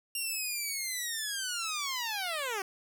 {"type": "linear sweep", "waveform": "10% pulse", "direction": "down", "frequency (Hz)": [2794, 370], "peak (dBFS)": -24, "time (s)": [0.15, 2.62], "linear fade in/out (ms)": 2, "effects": []}